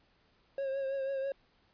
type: tone with vibrato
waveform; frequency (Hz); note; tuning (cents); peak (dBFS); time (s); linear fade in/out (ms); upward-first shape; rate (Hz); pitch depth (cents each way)
triangle; 542; C#5; -39; -30; 0.58-1.32; 2; triangle; 6.1; 40
effects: pink hiss -69 dBFS RMS until 1.73 s + resampled to 11025 Hz